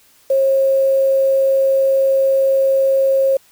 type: tone with quantisation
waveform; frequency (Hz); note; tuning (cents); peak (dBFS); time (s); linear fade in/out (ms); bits
sine; 539; C#5; -49; -11; 0.3-3.37; 5; 6
effects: white hiss -52 dBFS RMS until 3.51 s